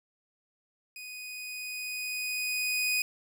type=tone with level ramp; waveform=sawtooth; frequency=2489 Hz; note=D#7; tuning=in tune; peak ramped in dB=-38 to -22 dBFS; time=0.96-3.02 s; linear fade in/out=2 ms; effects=none